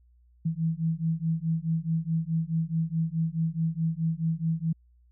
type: beating tone pair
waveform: sine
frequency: 160.4 / 165.1 Hz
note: E3 / E3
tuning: -47 / +3 cents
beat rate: 4.7 Hz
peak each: -28 dBFS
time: 0.45-4.73 s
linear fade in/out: 10 ms
effects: added 60 Hz sine -57 dBFS peak until 5.11 s